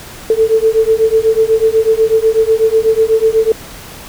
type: beating tone pair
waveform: sine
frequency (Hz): 440 / 448.1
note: A4 / A4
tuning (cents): 0 / +32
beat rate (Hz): 8.1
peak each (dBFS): -11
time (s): 0.3-3.52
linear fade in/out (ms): 2
effects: pink hiss -32 dBFS RMS until 4.08 s